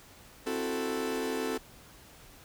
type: chord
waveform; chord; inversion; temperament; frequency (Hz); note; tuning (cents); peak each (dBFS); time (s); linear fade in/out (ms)
40% pulse; F# half-diminished seventh; second; equal; 261.6 / 329.6 / 370 / 440; C4 / E4 / F#4 / A4; 0 / 0 / 0 / 0; -35 / -39 / -37 / -33; 0.46-1.58; 10
effects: pink hiss -54 dBFS RMS until 2.44 s